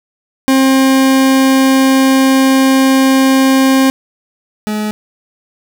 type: tone pair in turn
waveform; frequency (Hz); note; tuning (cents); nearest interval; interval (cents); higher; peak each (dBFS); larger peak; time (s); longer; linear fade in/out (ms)
40% pulse; 266.2 / 212.4; C4 / G#3; +30 / +39; major third; 391; first; -6 / -14; first; 0.48-3.9 / 4.67-4.91; first; 0
effects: none